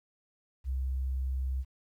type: tone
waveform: sine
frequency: 65.41 Hz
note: C2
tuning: in tune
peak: -29 dBFS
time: 0.64-1.65 s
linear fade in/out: 50 ms
effects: 11-bit